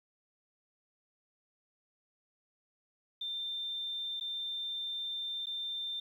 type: tone with dropouts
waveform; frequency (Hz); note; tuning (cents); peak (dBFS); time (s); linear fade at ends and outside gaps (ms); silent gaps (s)
sine; 3583; A7; +31; -35; 3.21-6; 5; 4.199-4.209 / 5.459-5.468
effects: 11-bit